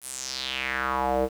square tone with band-pass filter sweep, 65.41 Hz, C2, in tune, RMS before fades -28 dBFS, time 0.01-1.29 s, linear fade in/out 50 ms, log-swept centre 11000 to 460 Hz, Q 3.6, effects 8-bit

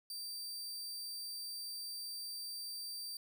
sawtooth tone, 4671 Hz, D8, 10 cents flat, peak -39 dBFS, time 0.1-3.17 s, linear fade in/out 2 ms, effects none

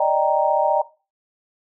sine chord, Eb major seventh, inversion third, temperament equal, 587.3 / 622.3 / 784 / 932.3 Hz, D5 / Eb5 / G5 / Bb5, 0 / 0 / 0 / 0 cents, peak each -21 dBFS, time 0-0.82 s, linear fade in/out 5 ms, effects noise-tail reverb RT60 0.3 s tail -17 dB re dry

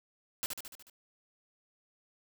white noise with echo, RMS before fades -34 dBFS, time 0.43-0.46 s, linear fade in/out 0 ms, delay 73 ms, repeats 6, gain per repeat -4 dB, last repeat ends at 0.898 s, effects none

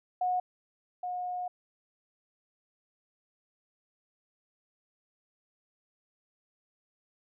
sine tone pair in turn, 728 / 722.1 Hz, F#5 / F#5, -28 / -42 cents, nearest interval unison, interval 14 cents, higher first, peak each -26 / -32 dBFS, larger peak first, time 0.21-0.4 / 1.03-1.48 s, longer second, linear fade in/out 5 ms, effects none

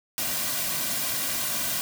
white noise with comb filter, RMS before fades -28 dBFS, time 0.18-1.81 s, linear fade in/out 0 ms, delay 2.3 ms, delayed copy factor -0.65, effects none

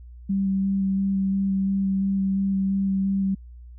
sine tone with vibrato, 194.1 Hz, G3, 17 cents flat, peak -20 dBFS, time 0.29-3.35 s, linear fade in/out 10 ms, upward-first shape square, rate 2.9 Hz, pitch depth 11 cents each way, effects added 60 Hz sine -40 dBFS peak until 3.78 s

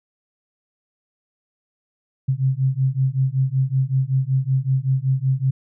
sine beating tone pair, 130 / 135.3 Hz, C3 / C#3, -11 / -42 cents, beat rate 5.3 Hz, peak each -20 dBFS, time 2.28-5.51 s, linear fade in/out 10 ms, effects none

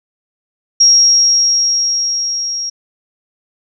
sine tone with level ramp, 5600 Hz, F8, 4 cents sharp, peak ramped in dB -4 to -18 dBFS, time 0.8-2.7 s, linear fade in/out 10 ms, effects none

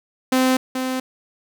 sawtooth tone pair in turn, 258.4 / 258.4 Hz, C4 / C4, -21 / -21 cents, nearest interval unison, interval 0 cents, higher neither, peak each -11 / -18 dBFS, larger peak first, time 0.32-0.57 / 0.75-1 s, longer neither, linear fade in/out 5 ms, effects none

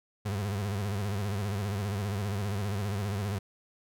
35% pulse tone with vibrato, 100.6 Hz, G2, 45 cents sharp, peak -28 dBFS, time 0.25-3.39 s, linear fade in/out 10 ms, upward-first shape sine, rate 15 Hz, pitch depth 100 cents each way, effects none

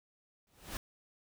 pink noise with exponential growth, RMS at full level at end -37 dBFS, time 0.47-0.77 s, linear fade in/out 1 ms, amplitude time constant 64 ms, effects none

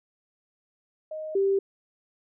sine tone pair in turn, 623 / 391.8 Hz, D#5 / G4, +2 / -1 cents, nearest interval minor sixth, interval 803 cents, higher first, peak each -32 / -20 dBFS, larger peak second, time 1.11-1.35 / 1.35-1.59 s, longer neither, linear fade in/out 5 ms, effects none

